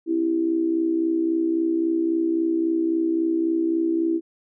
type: tone with amplitude modulation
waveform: sine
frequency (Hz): 329.6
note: E4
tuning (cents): 0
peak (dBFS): -16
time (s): 0.06-4.21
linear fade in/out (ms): 50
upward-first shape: sine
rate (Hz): 63.7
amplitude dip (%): 65
effects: none